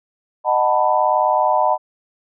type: chord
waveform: sine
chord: B dominant seventh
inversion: first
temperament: just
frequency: 617.4 / 740.8 / 889 / 987.8 Hz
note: D#5 / F#5 / A5 / B5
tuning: -14 / +2 / +18 / 0 cents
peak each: -19 dBFS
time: 0.44-1.78 s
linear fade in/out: 50 ms
effects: none